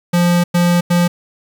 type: tone bursts at uneven times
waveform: square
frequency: 174.61 Hz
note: F3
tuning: in tune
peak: -11 dBFS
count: 3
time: 0.13-0.44 / 0.54-0.81 / 0.9-1.08 s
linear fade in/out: 10 ms
effects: 8-bit